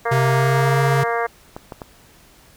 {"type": "harmonic tone", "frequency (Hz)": 233.1, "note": "A#3", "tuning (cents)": 0, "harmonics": [2, 3, 4, 5, 6, 7, 8, 9], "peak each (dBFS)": [-23, -24, -28, -26, -32, -28, -33, -33], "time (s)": [0.05, 1.27], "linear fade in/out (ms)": 10}
{"type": "tone with pitch glide", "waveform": "square", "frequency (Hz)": [130.81, 136.92], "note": ["C3", "C#3"], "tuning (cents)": [0, -21], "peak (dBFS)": -17, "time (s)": [0.11, 1.04], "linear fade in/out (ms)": 10, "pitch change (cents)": 79, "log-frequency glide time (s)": [0.28, 0.79]}
{"type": "clicks", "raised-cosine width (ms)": 1, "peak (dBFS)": -17, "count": 3, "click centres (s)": [1.565, 1.722, 1.818]}
{"effects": ["pink hiss -50 dBFS RMS until 2.56 s"]}